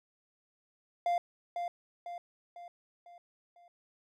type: tone with echo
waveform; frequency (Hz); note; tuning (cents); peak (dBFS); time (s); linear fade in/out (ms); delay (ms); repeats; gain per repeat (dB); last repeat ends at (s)
triangle; 697; F5; -4; -25; 1.06-1.18; 2; 500; 5; -6; 3.68
effects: none